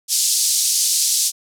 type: band-pass noise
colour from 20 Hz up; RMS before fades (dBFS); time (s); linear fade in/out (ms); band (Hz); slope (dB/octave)
pink; -18; 0.08-1.32; 50; 4700 to 11000; 24
effects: none